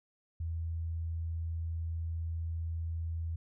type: tone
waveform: sine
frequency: 82.41 Hz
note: E2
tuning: in tune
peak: -33 dBFS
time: 0.4-3.36 s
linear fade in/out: 5 ms
effects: none